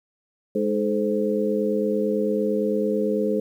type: harmonic tone with a mistuned harmonic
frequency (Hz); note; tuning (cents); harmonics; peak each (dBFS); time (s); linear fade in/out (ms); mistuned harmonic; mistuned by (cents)
103.83; G#2; 0; 2 / 3 / 4 / 5; -25 / -29 / -24 / -26; 0.55-3.4; 5; 4; +61
effects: 9-bit